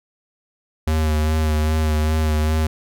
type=tone with vibrato; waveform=square; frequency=77.6 Hz; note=D#2; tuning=4 cents flat; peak=-17 dBFS; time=0.87-2.67 s; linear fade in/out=5 ms; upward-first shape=sine; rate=2.5 Hz; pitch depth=27 cents each way; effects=none